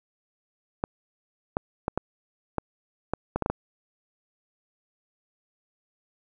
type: clicks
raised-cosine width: 1 ms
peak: -11 dBFS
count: 10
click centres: 0.839 / 1.569 / 1.881 / 1.976 / 2.583 / 3.136 / 3.36 / 3.423 / 3.461 / 3.5 s
effects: none